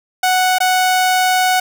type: tone with dropouts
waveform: sawtooth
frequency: 740 Hz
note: F#5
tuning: in tune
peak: -8 dBFS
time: 0.23-1.6 s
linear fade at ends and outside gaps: 5 ms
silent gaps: 0.585-0.603 s
effects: none